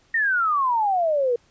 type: exponential sweep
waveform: sine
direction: down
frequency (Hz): 1874 to 466.3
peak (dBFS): -18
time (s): 0.14-1.36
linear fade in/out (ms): 5
effects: pink hiss -60 dBFS RMS until 1.5 s + resampled to 16000 Hz